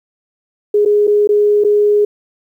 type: tone with dropouts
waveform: sine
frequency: 415.3 Hz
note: G#4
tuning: in tune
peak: -8 dBFS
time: 0.74-2.05 s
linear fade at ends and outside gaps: 5 ms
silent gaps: 0.851-0.858 / 1.071-1.076 / 1.274-1.29 / 1.639-1.646 s
effects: 8-bit